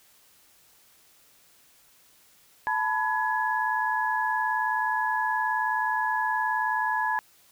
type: tone cluster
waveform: sine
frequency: 873 / 992 / 1682 Hz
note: A5 / B5 / G#6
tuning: -14 / +7 / +22 cents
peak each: -28 dBFS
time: 2.67-7.19 s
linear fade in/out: 0 ms
effects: white hiss -59 dBFS RMS until 7.51 s